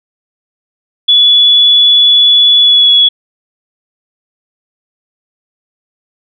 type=tone with pitch glide; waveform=sine; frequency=3421 to 3376 Hz; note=A7 to G#7; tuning=-49 to +28 cents; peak=-3 dBFS; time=1.08-3.09 s; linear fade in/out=10 ms; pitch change=-23 cents; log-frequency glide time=2.61-2.91 s; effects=none